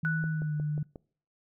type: tone with pitch glide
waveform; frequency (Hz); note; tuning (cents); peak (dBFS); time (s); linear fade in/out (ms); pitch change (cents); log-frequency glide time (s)
sine; 159.8 to 149.96; D#3 to D3; +47 to +36; -28; 0.03-0.83; 5; -111; 0.25-0.55
type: tone with exponential decay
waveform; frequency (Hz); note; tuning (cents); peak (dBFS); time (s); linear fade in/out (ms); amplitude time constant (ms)
sine; 1480; F#6; 0; -27; 0.05-0.84; 0; 170
type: click train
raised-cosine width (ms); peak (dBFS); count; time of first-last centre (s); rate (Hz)
2; -29; 5; 0.24-0.958; 5.57
effects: noise-tail reverb RT60 0.5 s tail -24 dB re dry